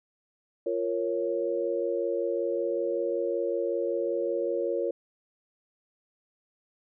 sine chord, Bb minor, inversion second, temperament equal with one note detuned, 349.2 / 466.2 / 551.5 Hz, F4 / Bb4 / Db5, 0 / 0 / -9 cents, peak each -31 / -30 / -30 dBFS, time 0.66-4.91 s, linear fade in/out 5 ms, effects none

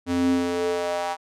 square tone with high-pass filter sweep, 87.31 Hz, F2, in tune, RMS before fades -24 dBFS, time 0.06-1.17 s, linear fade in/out 50 ms, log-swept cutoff 190 to 840 Hz, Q 4.1, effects low-pass 9000 Hz 12 dB/octave

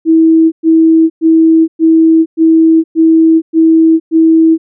sine tone bursts, 323.7 Hz, E4, 31 cents flat, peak -3 dBFS, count 8, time 0.05-4.58 s, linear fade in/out 50 ms, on 470 ms, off 110 ms, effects none

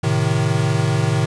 square chord, A diminished, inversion none, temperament equal, 110 / 130.81 / 155.56 Hz, A2 / C3 / Eb3, 0 / 0 / 0 cents, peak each -21 dBFS, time 0.03-1.26 s, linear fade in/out 10 ms, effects resampled to 22050 Hz + 8-bit

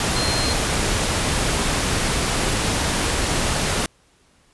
sine tone in noise, 4186 Hz, C8, in tune, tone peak -25 dBFS, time 0.16-0.53 s, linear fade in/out 2 ms, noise pink, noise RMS -21 dBFS, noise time 0-3.86 s, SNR -7 dB, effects pink hiss -58 dBFS RMS until 4.53 s + resampled to 24000 Hz

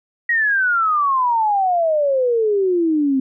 sine exponential sweep, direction down, 1915 to 259.9 Hz, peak -14 dBFS, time 0.29-3.2 s, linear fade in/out 5 ms, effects none

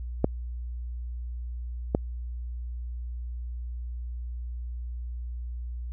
clicks, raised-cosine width 2 ms, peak -7 / -8 dBFS, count 2, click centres 0.244 / 1.949 s, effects added 60 Hz sine -32 dBFS peak until 5.92 s

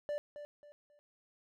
triangle tone with echo, 587 Hz, D5, 1 cent flat, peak -32 dBFS, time 0.09-0.18 s, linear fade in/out 0 ms, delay 270 ms, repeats 3, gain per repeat -10 dB, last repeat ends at 0.99 s, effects none

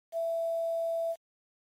sine tone with quantisation, 664 Hz, E5, 12 cents sharp, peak -28 dBFS, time 0.12-1.16 s, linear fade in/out 50 ms, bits 9, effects MP3 64 kbps

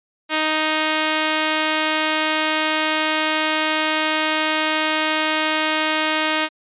5% pulse tone, 311.4 Hz, D#4, 2 cents sharp, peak -6 dBFS, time 0.29-6.49 s, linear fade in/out 50 ms, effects resampled to 8000 Hz

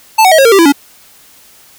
square tone with pitch steps, 880 / 748.6 / 636.8 / 541.7 / 460.8 / 392 / 333.5 / 283.7 Hz, A5 / F#5 / D#5 / C#5 / A#4 / G4 / E4 / C#4, 0 / +20 / +40 / -40 / -20 / 0 / +20 / +40 cents, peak -4 dBFS, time 0.18-0.724 s, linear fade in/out 10 ms, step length 68 ms, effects white hiss -42 dBFS RMS until 1.78 s

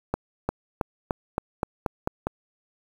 accelerating click train, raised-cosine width 1 ms, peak -10 dBFS, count 9, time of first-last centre 0.14-2.27 s, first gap 350 ms, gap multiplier 0.92, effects 7-bit

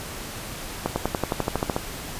accelerating click train, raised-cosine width 1 ms, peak -8 dBFS, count 12, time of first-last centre 0.86-1.764 s, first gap 100 ms, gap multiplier 0.96, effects pink hiss -35 dBFS RMS until 2.19 s + resampled to 32000 Hz

